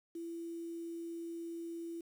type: tone with quantisation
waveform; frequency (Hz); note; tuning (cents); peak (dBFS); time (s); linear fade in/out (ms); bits
sine; 335.4; E4; +30; -40; 0.15-2.01; 5; 10
effects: none